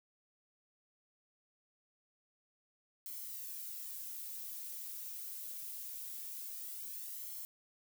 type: noise with flanger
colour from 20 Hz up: violet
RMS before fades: -45 dBFS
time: 3.06-7.45 s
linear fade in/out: 0 ms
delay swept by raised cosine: 0.93 to 3.23 ms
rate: 0.23 Hz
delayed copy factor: +0.55
effects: none